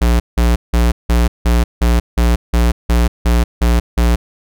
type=tone bursts; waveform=square; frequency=59 Hz; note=A#1; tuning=22 cents sharp; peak=-10 dBFS; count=12; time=0.01-4.16 s; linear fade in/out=10 ms; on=190 ms; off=170 ms; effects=none